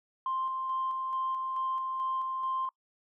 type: tone with tremolo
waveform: sine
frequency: 1049 Hz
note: C6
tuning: 4 cents sharp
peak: -28 dBFS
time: 0.26-2.69 s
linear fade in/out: 2 ms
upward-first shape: square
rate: 2.3 Hz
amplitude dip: 30%
effects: noise-tail reverb RT60 0.1 s tail -25 dB re dry + tanh soft clip ceiling -24 dBFS